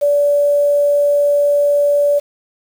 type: tone with quantisation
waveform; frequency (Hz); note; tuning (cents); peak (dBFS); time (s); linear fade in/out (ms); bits
sine; 578; D5; -28; -10; 0.01-2.2; 20; 6
effects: none